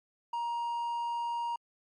triangle tone, 942 Hz, A#5, 18 cents sharp, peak -29 dBFS, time 0.33-1.56 s, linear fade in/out 5 ms, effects MP3 48 kbps

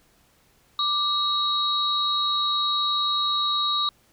sine tone cluster, 1181 / 3830 / 4269 Hz, D6 / A#7 / C8, +9 / +46 / +34 cents, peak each -26 / -23 / -31 dBFS, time 0.79-3.89 s, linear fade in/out 2 ms, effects pink hiss -61 dBFS RMS until 4.12 s

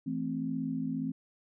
sine chord, A minor, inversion second, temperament equal, 164.81 / 220 / 261.6 Hz, E3 / A3 / C4, 0 / 0 / 0 cents, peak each -37 / -37 / -33 dBFS, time 0.06-1.12 s, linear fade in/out 10 ms, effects none

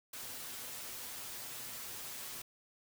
white noise with comb filter, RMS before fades -45 dBFS, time 0.13-2.42 s, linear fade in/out 5 ms, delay 8.1 ms, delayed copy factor +0.6, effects none

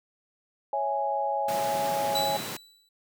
sine chord, C# minor, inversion none, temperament equal, 554.4 / 659.3 / 830.6 Hz, C#5 / E5 / G#5, 0 / 0 / 0 cents, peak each -31 / -33 / -27 dBFS, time 0.73-2.37 s, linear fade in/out 2 ms
pink high-pass noise, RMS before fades -36 dBFS, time 1.48-2.57 s, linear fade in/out 5 ms, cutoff 120 Hz, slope 48 dB/octave
40% pulse tone with exponential decay, 3951 Hz, B7, in tune, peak -24 dBFS, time 2.15-2.89 s, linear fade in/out 5 ms, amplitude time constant 160 ms
effects none

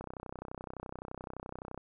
click train, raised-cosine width 1 ms, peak -27 dBFS, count 57, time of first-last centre 0.01-1.777 s, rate 31.7 Hz, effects none

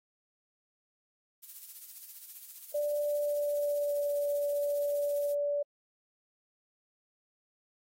violet noise with tremolo, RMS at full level -44 dBFS, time 1.42-5.35 s, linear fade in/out 20 ms, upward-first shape sine, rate 15 Hz, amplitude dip 55%
sine tone with pitch glide, 588 to 578.2 Hz, D5 to D5, +2 to -27 cents, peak -28 dBFS, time 2.74-5.63 s, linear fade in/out 10 ms, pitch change -29 cents, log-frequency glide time 2.96-4.14 s
effects AAC 48 kbps

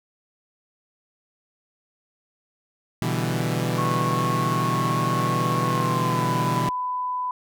sawtooth chord, E minor seventh, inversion second, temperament equal, 123.47 / 146.83 / 164.81 / 196 Hz, B2 / D3 / E3 / G3, 0 / 0 / 0 / 0 cents, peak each -22 / -26 / -23 / -28 dBFS, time 3.02-6.69 s, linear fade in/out 0 ms
sine tone with pitch glide, 1096 to 999.2 Hz, C#6 to B5, -20 to +20 cents, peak -24 dBFS, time 3.78-7.31 s, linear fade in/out 2 ms, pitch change -160 cents, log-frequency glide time 5.66-6.25 s
effects none

